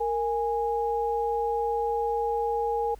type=tone pair together; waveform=sine; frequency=463.5 / 825.9 Hz; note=A#4 / G#5; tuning=-10 / -10 cents; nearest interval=minor seventh; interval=1000 cents; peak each=-27 dBFS; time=0-2.95 s; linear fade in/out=10 ms; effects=added 50 Hz sine -46 dBFS peak until 2.99 s + pink hiss -59 dBFS RMS until 2.99 s